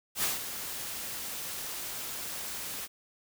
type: noise with ADSR envelope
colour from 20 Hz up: white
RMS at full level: -28 dBFS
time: 0.15-2.88 s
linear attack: 79 ms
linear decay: 160 ms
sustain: -10 dB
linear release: 39 ms
effects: none